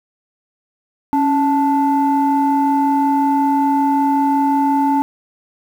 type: tone pair together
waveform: sine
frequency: 277.2 / 877 Hz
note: C#4 / A5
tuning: 0 / -6 cents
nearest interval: octave + minor sixth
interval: 1994 cents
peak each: -14 dBFS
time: 1.13-5.02 s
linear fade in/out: 0 ms
effects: tanh soft clip ceiling -7 dBFS + 7-bit